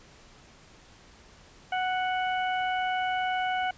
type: harmonic tone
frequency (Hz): 740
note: F#5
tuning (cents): 0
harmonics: 1 / 2 / 3 / 4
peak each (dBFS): -27 / -33 / -37 / -39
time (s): 1.72-3.71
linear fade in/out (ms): 5
effects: pink hiss -54 dBFS RMS until 3.77 s + resampled to 16000 Hz